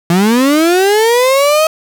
35% pulse linear sweep, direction up, 165.4 to 639 Hz, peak -6 dBFS, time 0.1-1.67 s, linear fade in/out 2 ms, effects none

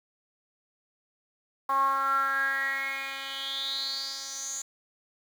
10% pulse tone with band-pass filter sweep, 271.8 Hz, C#4, 34 cents flat, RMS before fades -30 dBFS, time 1.69-4.62 s, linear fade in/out 5 ms, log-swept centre 1000 to 7000 Hz, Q 8.3, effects 8-bit

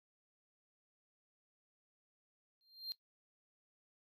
triangle tone with exponential growth, 4186 Hz, C8, in tune, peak -35 dBFS, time 2.61-2.92 s, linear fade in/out 0 ms, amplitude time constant 67 ms, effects noise-tail reverb RT60 0.1 s tail -17 dB re dry

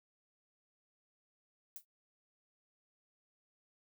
violet noise with exponential decay, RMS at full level -42 dBFS, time 1.76-1.85 s, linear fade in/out 1 ms, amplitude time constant 18 ms, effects noise-tail reverb RT60 0.1 s tail -20 dB re dry

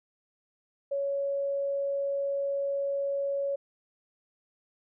sine tone, 558 Hz, C#5, 11 cents sharp, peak -27 dBFS, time 0.91-3.56 s, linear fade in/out 10 ms, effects none

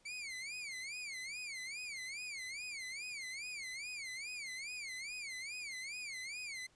sawtooth tone with vibrato, 2244 Hz, C#7, 21 cents sharp, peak -39 dBFS, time 0.05-6.67 s, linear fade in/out 10 ms, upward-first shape sine, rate 2.4 Hz, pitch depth 190 cents each way, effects pink hiss -70 dBFS RMS until 6.75 s + resampled to 22050 Hz

